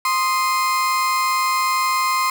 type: tone pair together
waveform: 35% pulse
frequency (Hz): 1045.4 / 1244.5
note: C6 / D#6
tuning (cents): -2 / 0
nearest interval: minor third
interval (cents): 302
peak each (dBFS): -16 / -23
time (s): 0.05-2.3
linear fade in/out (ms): 2
effects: none